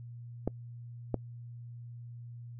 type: clicks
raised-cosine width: 2 ms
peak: -16 dBFS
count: 2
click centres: 0.476 / 1.143 s
effects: noise-tail reverb RT60 0.1 s tail -26 dB re dry + added 119 Hz sine -43 dBFS peak until 2.59 s